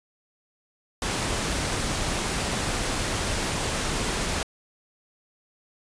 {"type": "noise", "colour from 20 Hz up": "pink", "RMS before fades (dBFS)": -27, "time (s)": [1.02, 4.43], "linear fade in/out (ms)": 2, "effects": ["resampled to 22050 Hz"]}